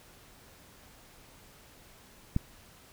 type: click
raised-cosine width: 5 ms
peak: -14 dBFS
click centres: 2.364 s
effects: pink hiss -56 dBFS RMS until 2.92 s